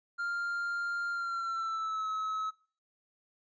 triangle tone with pitch glide, 1396.9 to 1288.4 Hz, F6 to E6, 0 to -40 cents, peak -30 dBFS, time 0.18-2.51 s, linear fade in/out 20 ms, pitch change -140 cents, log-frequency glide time 1.11-2.08 s, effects noise-tail reverb RT60 0.5 s tail -21 dB re dry + resampled to 16000 Hz

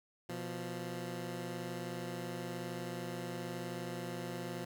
15% pulse tone pair together, 122.73 / 174.61 Hz, B2 / F3, -10 / 0 cents, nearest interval tritone, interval 610 cents, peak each -37 / -35 dBFS, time 0.29-4.65 s, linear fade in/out 5 ms, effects none

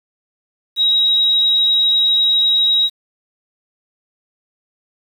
sine tone, 3822 Hz, A#7, 43 cents sharp, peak -11 dBFS, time 0.76-2.9 s, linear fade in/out 50 ms, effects 7-bit

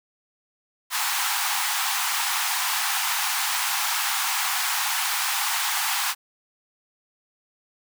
pink high-pass noise, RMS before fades -25 dBFS, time 0.9-6.15 s, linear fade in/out 50 ms, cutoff 760 Hz, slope 96 dB/octave, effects none

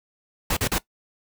pink noise bursts, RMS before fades -23 dBFS, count 3, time 0.5-0.784 s, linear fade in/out 5 ms, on 68 ms, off 40 ms, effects noise-tail reverb RT60 0.1 s tail -19 dB re dry

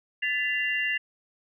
sine tone cluster, 1747 / 2007 / 2780 Hz, A6 / B6 / F7, -13 / +27 / -9 cents, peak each -29 dBFS, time 0.22-0.98 s, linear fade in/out 10 ms, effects none

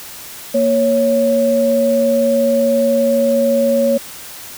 sine tone pair together, 232.9 / 554 Hz, A#3 / C#5, -1 / -1 cents, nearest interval octave + minor third, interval 1500 cents, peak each -17 / -12 dBFS, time 0.54-3.98 s, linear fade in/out 10 ms, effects white hiss -33 dBFS RMS until 4.57 s

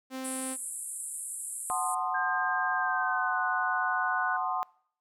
sawtooth tone, 261.6 Hz, C4, in tune, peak -31 dBFS, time 0.1-0.57 s, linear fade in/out 50 ms
pink band-pass noise, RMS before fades -38 dBFS, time 0.24-1.95 s, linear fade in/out 10 ms, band 7900 to 11000 Hz, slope 96 dB/octave
sine chord, F# diminished seventh, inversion none, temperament equal with one note detuned, 740 / 880 / 1046.5 / 1230.2 Hz, F#5 / A5 / C6 / Eb6, 0 / 0 / 0 / -20 cents, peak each -32 / -37 / -32 / -35 dBFS, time 1.7-4.63 s, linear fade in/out 0 ms
sine tone with pitch glide, 1596 to 1480.5 Hz, G6 to F#6, +31 to +1 cents, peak -30 dBFS, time 2.14-4.37 s, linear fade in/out 10 ms, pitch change -130 cents, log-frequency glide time 2.74-3.39 s
effects noise-tail reverb RT60 0.6 s tail -24 dB re dry

